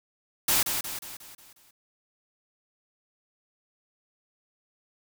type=noise with echo; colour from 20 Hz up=white; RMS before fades=-23 dBFS; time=0.48-0.63 s; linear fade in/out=5 ms; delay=180 ms; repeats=6; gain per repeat=-6 dB; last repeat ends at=1.71 s; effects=none